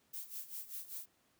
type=noise with tremolo; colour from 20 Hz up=violet; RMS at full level=-43 dBFS; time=0.13-1.06 s; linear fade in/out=10 ms; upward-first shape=sine; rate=5.1 Hz; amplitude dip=80%; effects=pink hiss -73 dBFS RMS until 1.39 s + high-pass 100 Hz 12 dB/octave